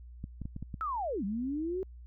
clicks, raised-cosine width 5 ms, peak -26 dBFS, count 6, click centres 0.241 / 0.417 / 0.455 / 0.564 / 0.626 / 0.742 s
sine linear two-way sweep, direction down then up, 1342 to 187.9 to 387 Hz, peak -31 dBFS, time 0.81-1.83 s, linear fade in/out 0 ms, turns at 1.24 s
effects added 60 Hz sine -46 dBFS peak until 2.06 s

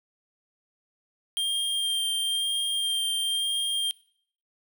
square tone with vibrato, 3190 Hz, G7, 30 cents sharp, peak -25 dBFS, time 1.37-3.91 s, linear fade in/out 0 ms, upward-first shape sine, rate 1 Hz, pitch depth 13 cents each way, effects noise-tail reverb RT60 0.6 s tail -22 dB re dry

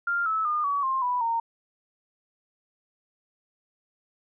sine tone with pitch steps, 1396 / 1302.5 / 1215.3 / 1133.9 / 1058 / 987.1 / 921 Hz, F6 / E6 / D#6 / C#6 / C6 / B5 / A#5, -1 / -21 / -41 / +39 / +19 / -1 / -21 cents, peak -23 dBFS, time 0.07-1.4 s, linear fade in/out 5 ms, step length 190 ms, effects none

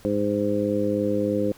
harmonic tone, 103.2 Hz, G#2, 10 cents flat, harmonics 1 / 2 / 3 / 4 / 5, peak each -33 / -27 / -26 / -29 / -25 dBFS, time 0.05-1.52 s, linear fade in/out 0 ms, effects pink hiss -51 dBFS RMS until 1.57 s

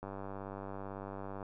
click train, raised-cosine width 1 ms, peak -29 dBFS, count 138, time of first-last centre 0.03-1.428 s, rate 98 Hz, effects none

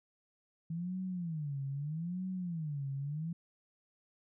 sine tone with vibrato, 160 Hz, D#3, 49 cents sharp, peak -35 dBFS, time 0.7-3.33 s, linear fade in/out 5 ms, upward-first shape sine, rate 0.79 Hz, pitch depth 270 cents each way, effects none

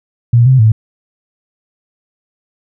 sine tone with pitch steps, 118.7 / 130.9 / 110 Hz, A#2 / C3 / A2, +32 / +1 / 0 cents, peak -4 dBFS, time 0.33-0.72 s, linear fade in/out 5 ms, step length 130 ms, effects none

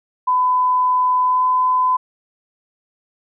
sine tone with pitch glide, 1005 to 1012 Hz, B5 to B5, +30 to +42 cents, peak -13 dBFS, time 0.27-1.97 s, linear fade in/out 10 ms, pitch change +12 cents, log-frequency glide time 1.23-1.45 s, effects none

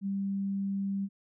sine tone, 196.8 Hz, G3, 7 cents sharp, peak -29 dBFS, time 0.01-1.09 s, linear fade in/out 50 ms, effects none

